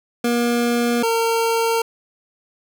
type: tone pair in turn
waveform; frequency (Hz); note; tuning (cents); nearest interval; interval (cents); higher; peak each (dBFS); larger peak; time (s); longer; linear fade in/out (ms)
25% pulse; 238.3 / 457.2; A#3 / A#4; +38 / -34; major seventh; 1128; second; -13; neither; 0.24-1.03 / 1.03-1.82; neither; 5
effects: none